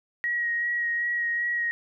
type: tone with vibrato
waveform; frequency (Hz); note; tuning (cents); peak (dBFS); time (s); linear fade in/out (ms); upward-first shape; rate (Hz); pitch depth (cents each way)
sine; 1896; A#6; +29; -24; 0.24-1.71; 0; sine; 2.6; 17
effects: none